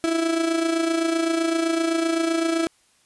35% pulse tone with amplitude modulation, 329.6 Hz, E4, in tune, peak -16 dBFS, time 0.04-2.67 s, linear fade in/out 0 ms, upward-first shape sine, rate 27.8 Hz, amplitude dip 55%, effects white hiss -61 dBFS RMS until 3.05 s + resampled to 24000 Hz

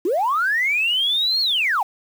sine linear two-way sweep, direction up then down, 311.1 to 4369 to 726 Hz, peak -16 dBFS, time 0.05-1.83 s, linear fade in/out 5 ms, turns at 1.41 s, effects tanh soft clip ceiling -13 dBFS + 7-bit

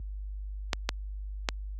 clicks, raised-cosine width 0.2 ms, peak -8 dBFS, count 3, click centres 0.732 / 0.891 / 1.488 s, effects added 50 Hz sine -26 dBFS peak until 1.79 s + high-pass 80 Hz 12 dB/octave

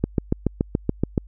click train, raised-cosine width 3 ms, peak -6 dBFS, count 9, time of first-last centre 0.04-1.178 s, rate 7.03 Hz, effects added 50 Hz sine -41 dBFS peak until 1.27 s

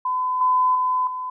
sine tone with level steps, 1012 Hz, B5, 42 cents sharp, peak -20 / -15 / -18 / -26 dBFS, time 0.05-1.3 s, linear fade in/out 5 ms, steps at 0.41 / 0.75 / 1.07 s, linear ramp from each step 2 ms, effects none

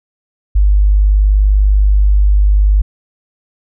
sine tone, 50.3 Hz, G1, 45 cents sharp, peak -6 dBFS, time 0.55-2.82 s, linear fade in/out 10 ms, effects none

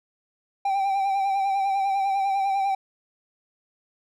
triangle tone with vibrato, 784 Hz, G5, in tune, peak -19 dBFS, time 0.65-2.75 s, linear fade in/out 5 ms, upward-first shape sine, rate 10 Hz, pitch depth 38 cents each way, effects none

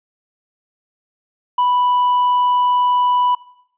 triangle tone, 987.8 Hz, B5, in tune, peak -11 dBFS, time 1.58-3.35 s, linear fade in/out 5 ms, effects noise-tail reverb RT60 0.7 s tail -19 dB re dry + resampled to 8000 Hz

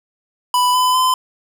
square tone with pitch steps, 992 / 1007 / 1022.2 Hz, B5 / B5 / C6, +7 / +33 / -41 cents, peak -13 dBFS, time 0.54-1.14 s, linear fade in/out 2 ms, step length 200 ms, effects none

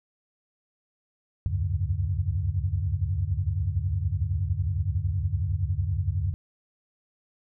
sine tone cluster, 69.8 / 76.7 / 90.1 / 100.9 / 143.3 Hz, C#2 / D#2 / F#2 / G#2 / D3, +13 / -24 / -45 / -49 / -42 cents, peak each -34 / -33 / -27 / -29 / -35 dBFS, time 1.46-6.34 s, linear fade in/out 0 ms, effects none

